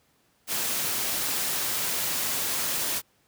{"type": "noise", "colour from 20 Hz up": "white", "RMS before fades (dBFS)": -28, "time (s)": [0.47, 3.02], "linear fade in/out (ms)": 50, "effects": ["pink hiss -66 dBFS RMS until 3.27 s", "high-pass 80 Hz 12 dB/octave"]}